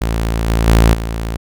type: tone with level steps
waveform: sawtooth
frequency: 56 Hz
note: A1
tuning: 31 cents sharp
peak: -11 / -8 / -3 / -15 dBFS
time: 0.01-1.37 s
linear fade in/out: 10 ms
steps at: 0.48 / 0.67 / 0.93 s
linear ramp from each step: 10 ms
effects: none